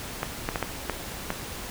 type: clicks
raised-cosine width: 0.5 ms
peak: -11 dBFS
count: 6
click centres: 0.231 / 0.489 / 0.558 / 0.627 / 0.897 / 1.304 s
effects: pink hiss -37 dBFS RMS until 1.7 s